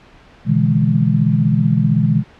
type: chord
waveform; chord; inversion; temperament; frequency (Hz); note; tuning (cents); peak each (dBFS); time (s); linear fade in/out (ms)
sine; E dominant seventh; second; equal with one note detuned; 123.47 / 149.14 / 164.81 / 207.7; B2 / D3 / E3 / G#3; 0 / +27 / 0 / 0; -17; 0.45-2.24; 50
effects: pink hiss -45 dBFS RMS until 2.39 s + low-pass 3000 Hz 12 dB/octave